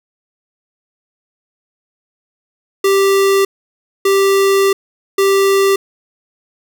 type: tone bursts at uneven times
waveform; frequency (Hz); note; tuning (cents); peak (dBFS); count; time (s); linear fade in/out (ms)
square; 392; G4; 0; -10; 3; 2.84-3.45 / 4.05-4.73 / 5.18-5.76; 5
effects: none